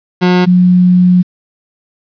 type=tone pair in turn; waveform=30% pulse / sine; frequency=180.3 / 180.3 Hz; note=F#3 / F#3; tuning=-45 / -45 cents; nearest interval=unison; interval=0 cents; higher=neither; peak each=-4 dBFS; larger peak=neither; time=0.21-0.46 / 0.46-1.23 s; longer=second; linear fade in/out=20 ms; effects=resampled to 11025 Hz + 7-bit